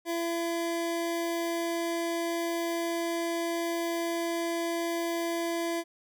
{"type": "tone", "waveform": "25% pulse", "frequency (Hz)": 337.4, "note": "E4", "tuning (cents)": 40, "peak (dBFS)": -25, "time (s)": [0.05, 5.84], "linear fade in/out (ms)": 50, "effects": []}